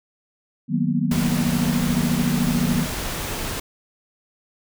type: chord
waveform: sine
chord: B major seventh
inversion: first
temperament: equal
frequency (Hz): 155.56 / 185 / 233.1 / 246.9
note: D#3 / F#3 / A#3 / B3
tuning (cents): 0 / 0 / 0 / 0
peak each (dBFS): -24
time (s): 0.68-2.87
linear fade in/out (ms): 50
type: noise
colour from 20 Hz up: pink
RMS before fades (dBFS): -28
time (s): 1.11-3.6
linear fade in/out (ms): 5
effects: none